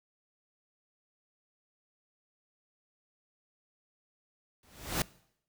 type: noise with exponential growth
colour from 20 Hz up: pink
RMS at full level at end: -27 dBFS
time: 4.63-5.02 s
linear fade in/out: 2 ms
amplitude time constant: 84 ms
effects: noise-tail reverb RT60 0.7 s tail -22 dB re dry